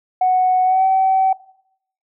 sine tone with pitch glide, 740 to 763.4 Hz, F#5 to G5, 0 to -46 cents, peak -11 dBFS, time 0.21-1.33 s, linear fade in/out 5 ms, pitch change +54 cents, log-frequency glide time 0.64-0.84 s, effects noise-tail reverb RT60 0.7 s tail -20 dB re dry + tanh soft clip ceiling -7 dBFS

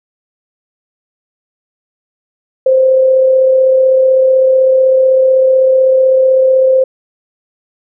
sine tone with amplitude modulation, 523 Hz, C5, 1 cent flat, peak -4 dBFS, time 2.66-6.84 s, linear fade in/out 5 ms, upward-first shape sine, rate 35.9 Hz, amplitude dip 30%, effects none

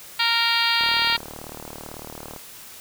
harmonic tone, 464.3 Hz, A#4, 7 cents flat, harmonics 2 / 3 / 4 / 5 / 6 / 7 / 8 / 9 / 10, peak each -27 / -27 / -27 / -27 / -27 / -27 / -27 / -27 / -27 dBFS, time 0.19-1.17 s, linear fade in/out 10 ms
click train, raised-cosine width 1 ms, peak -22 dBFS, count 60, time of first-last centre 0.81-2.363 s, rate 38 Hz
effects white hiss -42 dBFS RMS until 2.8 s

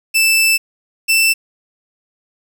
sawtooth tone pair in turn, 2645 / 2665 Hz, E7 / E7, +5 / +18 cents, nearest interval unison, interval 13 cents, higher second, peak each -7 dBFS, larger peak neither, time 0.14-0.58 / 1.08-1.34 s, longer first, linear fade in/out 20 ms, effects 7-bit

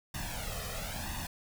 pink noise with flanger, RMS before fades -38 dBFS, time 0.14-1.27 s, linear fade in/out 5 ms, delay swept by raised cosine 1.1 to 1.62 ms, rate 1 Hz, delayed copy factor +0.85, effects none

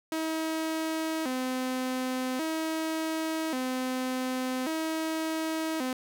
sawtooth tone with vibrato, 286.3 Hz, D4, 44 cents flat, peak -25 dBFS, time 0.12-5.93 s, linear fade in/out 2 ms, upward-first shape square, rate 0.44 Hz, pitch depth 190 cents each way, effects none

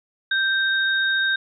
sine tone pair together, 1568 / 3723 Hz, G6 / A#7, 0 / -3 cents, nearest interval octave + minor third, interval 1497 cents, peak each -19 / -25 dBFS, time 0.31-1.36 s, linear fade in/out 5 ms, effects none

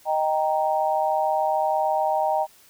sine chord, Eb major, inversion none, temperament equal, 622.3 / 784 / 932.3 Hz, Eb5 / G5 / Bb5, 0 / 0 / 0 cents, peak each -24 / -23 / -26 dBFS, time 0.05-2.47 s, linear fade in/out 50 ms, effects white hiss -54 dBFS RMS until 2.69 s

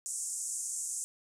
white band-pass noise, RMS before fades -37 dBFS, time 0.06-1.04 s, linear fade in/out 0 ms, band 6600 to 9200 Hz, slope 48 dB/octave, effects none

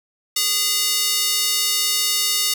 square tone with high-pass filter, 409.8 Hz, G#4, 23 cents flat, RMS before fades -20 dBFS, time 0.36-2.54 s, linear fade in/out 5 ms, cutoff 4200 Hz, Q 1.1, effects none

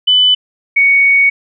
sine tone pair in turn, 3000 / 2231 Hz, F#7 / C#7, +23 / +11 cents, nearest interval perfect fourth, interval 512 cents, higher first, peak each -6 dBFS, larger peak neither, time 0.07-0.35 / 0.76-1.3 s, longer second, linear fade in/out 10 ms, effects none

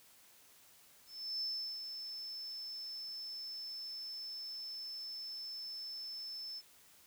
sine tone with ADSR envelope, 5274 Hz, E8, in tune, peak -35 dBFS, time 1.06-6.62 s, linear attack 350 ms, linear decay 380 ms, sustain -7 dB, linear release 42 ms, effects white hiss -63 dBFS RMS until 7.06 s

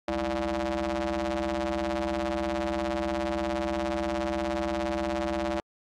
sawtooth ring-modulated tone, 129.3 Hz, C3, 20 cents flat, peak -20 dBFS, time 0.08-5.6 s, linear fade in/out 2 ms, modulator 461 Hz, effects low-pass 5000 Hz 12 dB/octave + AAC 64 kbps

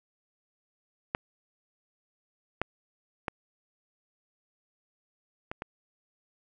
clicks, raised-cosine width 0.5 ms, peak -12 / -12 / -15 / -20 / -20 dBFS, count 5, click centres 1.149 / 2.616 / 3.282 / 5.515 / 5.621 s, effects none

